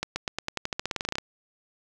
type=accelerating click train; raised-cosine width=0.2 ms; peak=-11 dBFS; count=18; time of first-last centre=0.03-1.184 s; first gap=130 ms; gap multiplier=0.91; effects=none